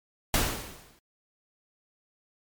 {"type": "noise with exponential decay", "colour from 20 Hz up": "pink", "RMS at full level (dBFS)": -22, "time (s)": [0.34, 0.99], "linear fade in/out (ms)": 1, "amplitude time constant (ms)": 140, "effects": ["MP3 96 kbps"]}